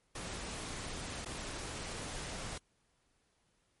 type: noise with dropouts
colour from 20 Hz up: pink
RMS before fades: -42 dBFS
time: 0.15-2.58 s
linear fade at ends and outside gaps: 5 ms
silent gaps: 1.249-1.258 s
effects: pink hiss -75 dBFS RMS until 3.8 s + MP3 48 kbps